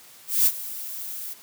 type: noise with ADSR envelope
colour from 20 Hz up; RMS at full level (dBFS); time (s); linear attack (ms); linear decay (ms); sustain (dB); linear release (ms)
violet; -17; 0.27-1.34; 190; 51; -17; 15
effects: white hiss -49 dBFS RMS until 1.42 s + high-pass 100 Hz 12 dB/octave